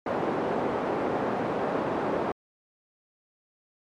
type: band-pass noise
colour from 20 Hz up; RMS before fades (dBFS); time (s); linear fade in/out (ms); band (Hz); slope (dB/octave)
pink; -28; 0.06-2.32; 5; 290 to 880; 12
effects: MP3 64 kbps